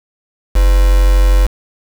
sine tone with quantisation, 46.25 Hz, F#1, in tune, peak -6 dBFS, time 0.55-1.47 s, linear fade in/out 10 ms, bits 3, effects none

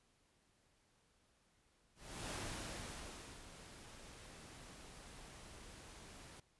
pink noise with ADSR envelope, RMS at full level -44 dBFS, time 1.95-6.4 s, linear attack 360 ms, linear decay 1100 ms, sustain -12 dB, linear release 3 ms, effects pink hiss -75 dBFS RMS until 6.59 s + resampled to 24000 Hz

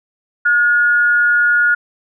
sine tone pair together, 1435 / 1714.4 Hz, F6 / A6, +47 / -45 cents, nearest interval minor third, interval 308 cents, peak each -10 / -22 dBFS, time 0.45-1.75 s, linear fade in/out 10 ms, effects none

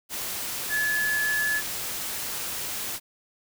sine tone in noise, 1714 Hz, A6, 46 cents flat, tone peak -23 dBFS, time 0.69-1.62 s, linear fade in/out 50 ms, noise white, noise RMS -32 dBFS, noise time 0.09-3 s, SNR +6 dB, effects none

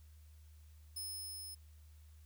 10% pulse tone with level ramp, 5200 Hz, E8, 24 cents flat, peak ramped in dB -35 to -41 dBFS, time 0.96-1.55 s, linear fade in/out 10 ms, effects added 76 Hz sine -56 dBFS peak until 2.25 s + white hiss -72 dBFS RMS until 2.25 s

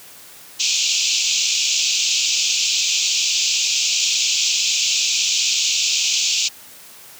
white band-pass noise, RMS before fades -19 dBFS, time 0.59-6.49 s, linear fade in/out 20 ms, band 2400 to 7300 Hz, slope 96 dB/octave, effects white hiss -42 dBFS RMS until 7.19 s + high-pass 80 Hz 12 dB/octave

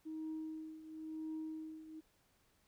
sine tone with tremolo, 315.2 Hz, D#4, 23 cents sharp, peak -38 dBFS, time 0.05-2.01 s, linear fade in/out 20 ms, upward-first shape triangle, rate 0.97 Hz, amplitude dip 80%, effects tanh soft clip ceiling -37 dBFS + pink hiss -74 dBFS RMS until 2.67 s

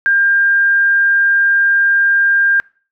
sine tone, 1600 Hz, G6, 35 cents sharp, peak -9 dBFS, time 0.06-2.6 s, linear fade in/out 0 ms, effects noise-tail reverb RT60 0.4 s tail -24 dB re dry

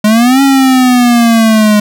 square exponential two-way sweep, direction up then down, 207.7 to 276.6 to 207.7 Hz, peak -5 dBFS, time 0.04-1.8 s, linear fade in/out 5 ms, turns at 0.42 s, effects none

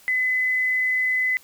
sine tone, 2018 Hz, B6, 37 cents sharp, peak -19 dBFS, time 0.08-1.37 s, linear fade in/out 0 ms, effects white hiss -52 dBFS RMS until 1.43 s

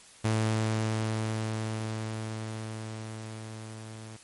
sawtooth tone with level ramp, 110 Hz, A2, in tune, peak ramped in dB -20 to -38 dBFS, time 0.24-4.17 s, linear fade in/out 10 ms, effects white hiss -53 dBFS RMS until 4.23 s + MP3 48 kbps

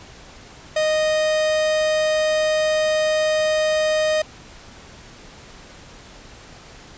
45% pulse tone, 620 Hz, D#5, 6 cents flat, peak -17 dBFS, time 0.76-4.22 s, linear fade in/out 5 ms, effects pink hiss -43 dBFS RMS until 6.97 s + resampled to 16000 Hz

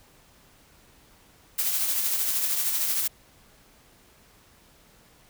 blue noise with tremolo, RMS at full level -24 dBFS, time 1.58-3.08 s, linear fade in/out 10 ms, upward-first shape triangle, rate 13 Hz, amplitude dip 45%, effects pink hiss -57 dBFS RMS until 5.29 s

